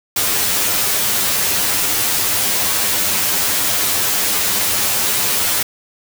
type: noise with comb filter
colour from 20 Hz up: white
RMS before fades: -17 dBFS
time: 0.16-5.63 s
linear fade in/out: 5 ms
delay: 9.9 ms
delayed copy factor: +0.8
effects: none